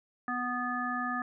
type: harmonic tone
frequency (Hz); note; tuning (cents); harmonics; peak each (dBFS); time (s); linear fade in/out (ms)
246.8; B3; -1; 1 / 3 / 5 / 7; -36 / -38 / -34 / -36; 0.28-1.22; 2
effects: none